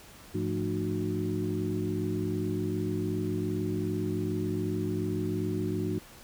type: tone cluster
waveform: sine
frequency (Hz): 102.5 / 172 / 219 / 304.7 / 367.3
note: G#2 / F3 / A3 / D#4 / F#4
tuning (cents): -22 / -26 / -8 / -36 / -13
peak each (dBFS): -34 / -35 / -36 / -34 / -34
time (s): 0.34-5.99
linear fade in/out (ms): 10
effects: pink hiss -51 dBFS RMS until 6.23 s